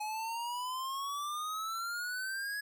square exponential sweep, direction up, 842 to 1686 Hz, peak -36 dBFS, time 0-2.61 s, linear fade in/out 10 ms, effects none

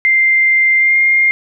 sine tone with pitch glide, 2093 to 2119 Hz, C7 to C7, 0 to +21 cents, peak -8 dBFS, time 0.05-1.31 s, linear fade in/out 0 ms, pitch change +21 cents, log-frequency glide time 0.79-0.96 s, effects none

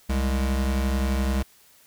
square tone pair together, 65.36 / 207.7 Hz, C2 / G#3, -1 / 0 cents, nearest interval octave + minor sixth, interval 2001 cents, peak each -23 / -30 dBFS, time 0.09-1.43 s, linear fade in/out 10 ms, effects white hiss -56 dBFS RMS until 1.86 s

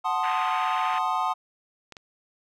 triangle chord, F# diminished seventh, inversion none, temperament equal with one note detuned, 740 / 880 / 1046.5 / 1240.2 Hz, F#5 / A5 / C6 / Eb6, 0 / 0 / 0 / -6 cents, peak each -27 dBFS, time 0.04-1.34 s, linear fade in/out 20 ms
white band-pass noise, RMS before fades -35 dBFS, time 0.23-0.99 s, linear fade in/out 10 ms, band 880 to 2900 Hz, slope 48 dB/octave
clicks, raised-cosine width 0.2 ms, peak -25 dBFS, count 3, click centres 0.941 / 1.923 / 1.968 s
effects none

